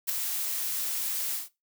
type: noise with ADSR envelope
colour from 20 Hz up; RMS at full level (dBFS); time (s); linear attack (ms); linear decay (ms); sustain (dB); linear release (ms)
blue; -25; 0.07-1.49; 26; 4; -6; 150
effects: noise-tail reverb RT60 0.2 s tail -17 dB re dry